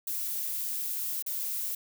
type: noise with dropouts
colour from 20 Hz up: violet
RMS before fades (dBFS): -33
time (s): 0.07-1.75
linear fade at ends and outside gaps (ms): 5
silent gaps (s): 1.225-1.263
effects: none